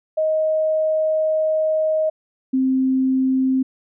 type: tone pair in turn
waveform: sine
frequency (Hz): 627 / 262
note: D#5 / C4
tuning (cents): +13 / +2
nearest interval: octave + minor third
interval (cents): 1511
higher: first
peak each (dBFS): -16 / -15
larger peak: second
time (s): 0.17-2.1 / 2.53-3.63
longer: first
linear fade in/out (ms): 10
effects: none